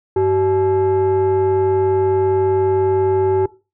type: tone with frequency modulation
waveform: sine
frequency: 381.2 Hz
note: G4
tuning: 48 cents flat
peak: -11 dBFS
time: 0.16-3.46 s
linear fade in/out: 5 ms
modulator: 478 Hz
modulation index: 0.56
effects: noise-tail reverb RT60 0.3 s tail -20 dB re dry + tanh soft clip ceiling -10 dBFS